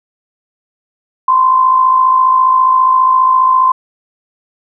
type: tone with amplitude modulation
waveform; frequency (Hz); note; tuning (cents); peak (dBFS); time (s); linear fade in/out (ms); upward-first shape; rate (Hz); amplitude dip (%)
sine; 1036; C6; -17; -4; 1.28-3.72; 5; sine; 54.8; 50
effects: none